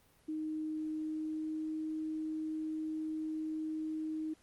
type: tone with pitch glide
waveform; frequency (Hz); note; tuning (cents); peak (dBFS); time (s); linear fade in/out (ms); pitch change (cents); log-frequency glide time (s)
sine; 311.1 to 313.3; D#4 to D#4; 0 to +12; -35; 0.28-4.34; 10; +12; 0.95-1.76
effects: pink hiss -67 dBFS RMS until 4.42 s + Opus 32 kbps